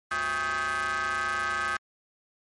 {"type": "ring-modulated tone", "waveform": "35% pulse", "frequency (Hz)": 149.9, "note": "D3", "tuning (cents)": 36, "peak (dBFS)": -22, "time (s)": [0.11, 1.77], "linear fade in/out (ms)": 5, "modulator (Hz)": 1410, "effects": ["MP3 48 kbps"]}